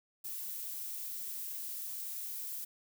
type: noise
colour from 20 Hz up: violet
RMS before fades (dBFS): -41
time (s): 0.24-2.65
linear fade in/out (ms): 10
effects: none